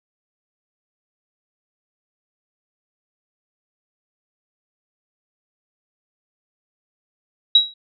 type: tone with exponential decay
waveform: sine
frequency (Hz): 3861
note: B7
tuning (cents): -40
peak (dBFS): -5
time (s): 7.55-7.74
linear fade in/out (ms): 5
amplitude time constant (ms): 40
effects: none